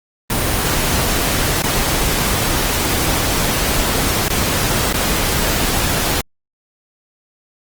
pink noise with dropouts, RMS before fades -17 dBFS, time 0.3-6.21 s, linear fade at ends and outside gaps 2 ms, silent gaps 1.622-1.637 / 4.283-4.301 / 4.927-4.941 s, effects Opus 24 kbps

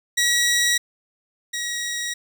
15% pulse tone pair in turn, 1918 / 1904.8 Hz, A#6 / A#6, +49 / +37 cents, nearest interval unison, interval 12 cents, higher first, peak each -11 / -19 dBFS, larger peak first, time 0.17-0.78 / 1.53-2.14 s, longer neither, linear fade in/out 10 ms, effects none

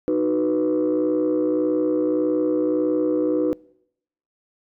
sine chord, B major, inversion first, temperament just, 308.7 / 370.4 / 493.9 Hz, D#4 / F#4 / B4, -14 / +2 / 0 cents, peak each -20 / -23 / -21 dBFS, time 0.08-3.53 s, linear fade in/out 0 ms, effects noise-tail reverb RT60 0.8 s tail -25 dB re dry + tanh soft clip ceiling -13 dBFS

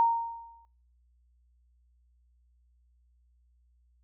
sine tone with exponential decay, 926 Hz, A#5, 12 cents flat, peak -18 dBFS, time 0-0.65 s, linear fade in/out 0 ms, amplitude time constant 140 ms, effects noise-tail reverb RT60 0.7 s tail -26 dB re dry + added 60 Hz sine -63 dBFS peak until 4.03 s

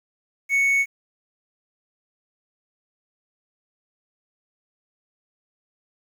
triangle tone, 2217 Hz, C#7, in tune, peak -15 dBFS, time 0.49-0.86 s, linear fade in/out 50 ms, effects 8-bit

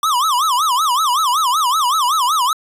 square tone with vibrato, 1123 Hz, C#6, 22 cents sharp, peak -14 dBFS, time 0.03-2.53 s, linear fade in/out 2 ms, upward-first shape sine, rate 5.3 Hz, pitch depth 270 cents each way, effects resampled to 32000 Hz

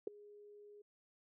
sine tone with ADSR envelope, 413.8 Hz, G#4, 6 cents flat, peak -31 dBFS, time 0.07-0.82 s, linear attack 4 ms, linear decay 7 ms, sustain -24 dB, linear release 8 ms, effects none

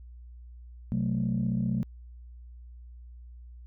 sine chord, F# diminished, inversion second, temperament equal with one note detuned, 128.27 / 185 / 220 Hz, C3 / F#3 / A3, -34 / 0 / 0 cents, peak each -29 dBFS, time 0.92-1.83 s, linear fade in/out 0 ms, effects tanh soft clip ceiling -19 dBFS + added 60 Hz sine -44 dBFS peak until 3.66 s

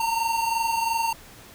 square tone pair together, 909.4 / 932.3 Hz, A#5 / A#5, -43 / 0 cents, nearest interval unison, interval 43 cents, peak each -24 / -30 dBFS, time 0-1.13 s, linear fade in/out 5 ms, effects pink hiss -47 dBFS RMS until 1.54 s

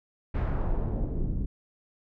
brown noise with low-pass filter sweep, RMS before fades -28 dBFS, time 0.34-1.46 s, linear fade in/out 10 ms, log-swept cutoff 2000 to 220 Hz, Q 1.1, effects none

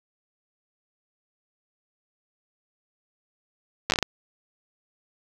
slowing click train, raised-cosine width 0.2 ms, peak -4 dBFS, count 7, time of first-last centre 3.9-4.027 s, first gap 9 ms, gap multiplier 1.34, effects none

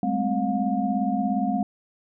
sine tone cluster, 198.2 / 215.3 / 260.9 / 713 Hz, G3 / A3 / C4 / F5, +19 / -37 / -5 / +36 cents, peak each -27 dBFS, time 0.03-1.63 s, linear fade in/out 2 ms, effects none

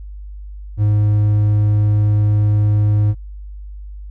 triangle tone, 104.6 Hz, G#2, 13 cents sharp, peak -9 dBFS, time 0.77-3.15 s, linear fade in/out 50 ms, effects added 50 Hz sine -29 dBFS peak until 4.1 s

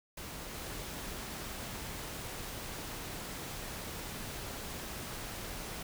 pink noise with level steps, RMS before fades -44 / -42 dBFS, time 0.17-5.83 s, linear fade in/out 5 ms, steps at 0.54 s, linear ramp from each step 5 ms, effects none

